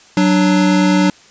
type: tone pair together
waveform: square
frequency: 186.31 / 295.5 Hz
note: F#3 / D4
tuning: +12 / +11 cents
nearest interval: minor sixth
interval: 799 cents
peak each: -13 / -14 dBFS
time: 0.17-1.1 s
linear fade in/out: 2 ms
effects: white hiss -45 dBFS RMS until 1.3 s + resampled to 16000 Hz